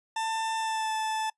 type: tone with pitch glide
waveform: 40% pulse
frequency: 892 to 875.2 Hz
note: A5 to A5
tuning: +23 to -9 cents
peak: -27 dBFS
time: 0.16-1.3 s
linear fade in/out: 5 ms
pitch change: -32 cents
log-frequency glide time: 0.57-0.92 s
effects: noise-tail reverb RT60 0.1 s tail -23 dB re dry + resampled to 24000 Hz